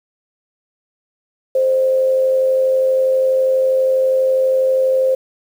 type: tone with amplitude modulation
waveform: sine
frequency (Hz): 523.3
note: C5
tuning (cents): 0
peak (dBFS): -10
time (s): 1.55-5.15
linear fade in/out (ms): 5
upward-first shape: sine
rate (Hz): 92.3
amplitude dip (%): 35
effects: 7-bit